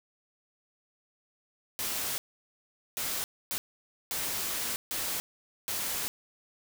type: noise bursts at uneven times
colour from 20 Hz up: white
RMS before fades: -33 dBFS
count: 6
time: 1.79-2.18 / 2.97-3.24 / 3.51-3.58 / 4.11-4.76 / 4.91-5.2 / 5.68-6.08 s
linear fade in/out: 0 ms
effects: none